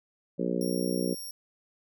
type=harmonic tone; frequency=60.2 Hz; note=B1; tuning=44 cents flat; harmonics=3 / 4 / 5 / 6 / 7 / 8 / 9; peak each=-32 / -33 / -34 / -35 / -35 / -36 / -37 dBFS; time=0.38-1.15 s; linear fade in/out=20 ms
type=tone; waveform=15% pulse; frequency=5570 Hz; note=F8; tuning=5 cents flat; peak=-32 dBFS; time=0.61-1.31 s; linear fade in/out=2 ms
effects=none